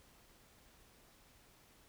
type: silence
effects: pink hiss -65 dBFS RMS until 1.88 s